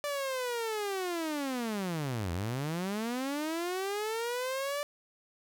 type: linear two-way sweep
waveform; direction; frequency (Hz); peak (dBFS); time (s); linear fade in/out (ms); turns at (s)
sawtooth; down then up; 587.3 to 81.6 to 587.3; -28; 0.04-4.83; 0; 2.32
effects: none